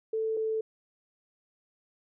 sine tone pair in turn, 442.1 / 440.3 Hz, A4 / A4, +8 / +1 cents, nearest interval unison, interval 7 cents, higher first, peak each -27 dBFS, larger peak neither, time 0.13-0.37 / 0.37-0.61 s, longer neither, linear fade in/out 5 ms, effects none

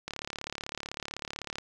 click train, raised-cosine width 0.2 ms, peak -18 dBFS, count 55, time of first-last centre 0.08-1.584 s, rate 35.9 Hz, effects none

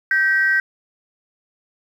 sine tone pair together, 1557.1 / 1909 Hz, G6 / A#6, -12 / +41 cents, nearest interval major third, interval 353 cents, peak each -15 / -18 dBFS, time 0.11-0.6 s, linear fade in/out 2 ms, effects tanh soft clip ceiling -7 dBFS + 8-bit

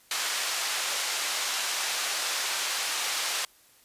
white band-pass noise, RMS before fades -30 dBFS, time 0.11-3.45 s, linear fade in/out 2 ms, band 710 to 6500 Hz, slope 12 dB/octave, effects white hiss -59 dBFS RMS until 3.84 s + resampled to 32000 Hz

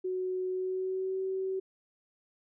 sine tone with pitch glide, 370 to 380.2 Hz, F#4 to F#4, 0 to +47 cents, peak -30 dBFS, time 0.04-1.6 s, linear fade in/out 10 ms, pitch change +47 cents, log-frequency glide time 0.49-1.21 s, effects none

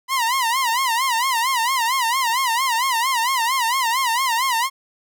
sawtooth tone with vibrato, 987.8 Hz, B5, in tune, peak -14 dBFS, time 0.08-4.7 s, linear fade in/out 50 ms, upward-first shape sine, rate 4.4 Hz, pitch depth 160 cents each way, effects none

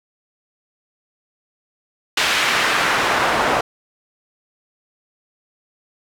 pink noise with band-pass filter sweep, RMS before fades -18 dBFS, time 2.17-3.61 s, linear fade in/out 5 ms, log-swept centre 2600 to 860 Hz, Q 1, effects none

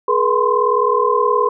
sine tone cluster, 421.7 / 482.5 / 1018 / 1057 Hz, G#4 / B4 / C6 / C6, +26 / -40 / -48 / +17 cents, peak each -18 dBFS, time 0.08-1.49 s, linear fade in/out 5 ms, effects none

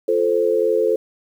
sine chord, F major, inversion none, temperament equal, 349.2 / 440 / 523.3 Hz, F4 / A4 / C5, 0 / 0 / 0 cents, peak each -23 / -17 / -20 dBFS, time 0.08-0.96 s, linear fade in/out 5 ms, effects 8-bit

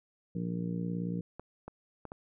harmonic tone, 58.27 Hz, A#1, in tune, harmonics 2 / 3 / 4 / 5 / 6 / 7 / 8, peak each -41 / -33 / -44 / -42 / -51 / -51 / -45 dBFS, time 0.35-1.21 s, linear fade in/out 5 ms
clicks, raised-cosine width 1 ms, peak -28 dBFS, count 4, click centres 1.396 / 1.68 / 2.053 / 2.119 s
effects none

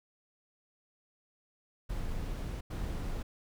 brown noise bursts at uneven times, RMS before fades -36 dBFS, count 2, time 1.89-2.61 / 2.7-3.23 s, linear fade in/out 10 ms, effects none

